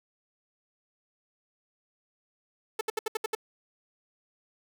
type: tone bursts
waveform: sawtooth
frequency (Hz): 438.4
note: A4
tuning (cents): -6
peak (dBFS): -23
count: 7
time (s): 2.79-3.351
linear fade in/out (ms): 5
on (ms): 21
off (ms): 69
effects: none